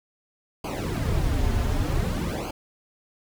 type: noise with flanger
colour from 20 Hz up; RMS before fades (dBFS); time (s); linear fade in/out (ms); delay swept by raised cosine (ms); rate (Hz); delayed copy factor
brown; -25; 0.64-2.51; 5; 0.54 to 6.34; 0.54; -0.9
effects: none